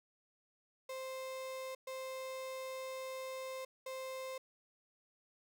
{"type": "tone bursts at uneven times", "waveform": "35% pulse", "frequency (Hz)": 523.3, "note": "C5", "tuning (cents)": 0, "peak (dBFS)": -40, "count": 3, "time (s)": [[0.89, 1.75], [1.87, 3.65], [3.86, 4.38]], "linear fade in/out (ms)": 5, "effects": []}